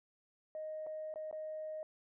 sine tone with dropouts, 622.3 Hz, D#5, in tune, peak -39 dBFS, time 0.55-1.83 s, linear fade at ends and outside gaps 1 ms, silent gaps 0.865-0.869 / 1.14-1.158 / 1.312-1.327 s, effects tanh soft clip ceiling -35 dBFS

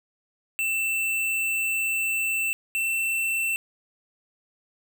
square tone pair in turn, 2671 / 2684 Hz, E7 / E7, +22 / +31 cents, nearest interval unison, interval 9 cents, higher second, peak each -24 dBFS, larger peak neither, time 0.59-2.53 / 2.75-3.56 s, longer first, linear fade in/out 0 ms, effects 11-bit

